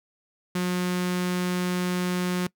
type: tone with notch filter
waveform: sawtooth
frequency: 180 Hz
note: F#3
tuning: 47 cents flat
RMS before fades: -26 dBFS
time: 0.55-2.47 s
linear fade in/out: 5 ms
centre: 650 Hz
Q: 1.8
effects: noise-tail reverb RT60 0.1 s tail -23 dB re dry

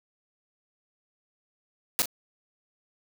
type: noise with echo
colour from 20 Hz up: white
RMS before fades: -23 dBFS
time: 1.99-2.02 s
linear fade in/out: 0 ms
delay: 37 ms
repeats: 1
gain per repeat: -10 dB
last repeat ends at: 2.057 s
effects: none

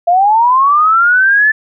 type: linear sweep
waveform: sine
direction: up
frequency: 673 to 1760 Hz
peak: -6 dBFS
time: 0.07-1.52 s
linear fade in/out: 10 ms
effects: none

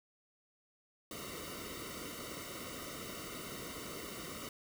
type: noise with comb filter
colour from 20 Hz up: pink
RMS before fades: -45 dBFS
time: 1.11-4.49 s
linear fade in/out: 2 ms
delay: 1.2 ms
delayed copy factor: -0.95
effects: none

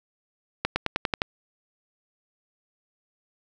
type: accelerating click train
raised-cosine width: 0.3 ms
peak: -7 dBFS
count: 7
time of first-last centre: 0.65-1.219 s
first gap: 110 ms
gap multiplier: 0.94
effects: none

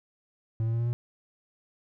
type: tone with pitch steps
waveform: triangle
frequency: 112.1 / 113.99 / 115.92 / 117.88 / 119.87 Hz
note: A2 / A#2 / A#2 / A#2 / A#2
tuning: +33 / -38 / -9 / +20 / +49 cents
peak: -23 dBFS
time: 0.6-0.93 s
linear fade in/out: 0 ms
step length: 66 ms
effects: none

